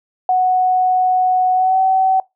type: tone with pitch glide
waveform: sine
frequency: 739 to 759.8 Hz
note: F#5 to F#5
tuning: -2 to +46 cents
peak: -11 dBFS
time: 0.29-2.2 s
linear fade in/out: 2 ms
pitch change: +48 cents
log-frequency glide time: 1.54-1.79 s
effects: noise-tail reverb RT60 0.2 s tail -23 dB re dry